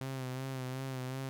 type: tone with vibrato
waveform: sawtooth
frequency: 130.81 Hz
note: C3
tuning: in tune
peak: -33 dBFS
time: 0.01-1.29 s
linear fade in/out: 0 ms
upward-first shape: sine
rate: 2.7 Hz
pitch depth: 42 cents each way
effects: none